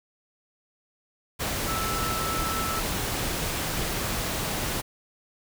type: tone in noise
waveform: sine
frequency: 1318.5 Hz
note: E6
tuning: in tune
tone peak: -30 dBFS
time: 1.67-2.81 s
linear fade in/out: 20 ms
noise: pink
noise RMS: -29 dBFS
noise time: 1.39-4.82 s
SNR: -4 dB
effects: none